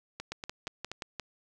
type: two click trains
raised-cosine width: 0.2 ms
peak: -21 / -19 dBFS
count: 4 / 6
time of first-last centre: 0.2-0.916 / 0.32-1.197 s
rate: 4.19 / 5.7 Hz
effects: none